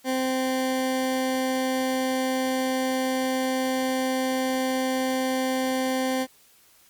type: tone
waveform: 20% pulse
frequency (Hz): 260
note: C4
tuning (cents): -11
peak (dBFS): -18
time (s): 0.04-6.27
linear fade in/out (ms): 50
effects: white hiss -57 dBFS RMS until 6.89 s + MP3 96 kbps